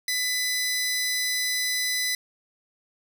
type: tone pair together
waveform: 20% pulse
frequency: 2000 / 5030 Hz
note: B6 / D#8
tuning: +21 / +18 cents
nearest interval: octave + major third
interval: 1597 cents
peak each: -20 / -25 dBFS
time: 0.08-2.15 s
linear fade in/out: 2 ms
effects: none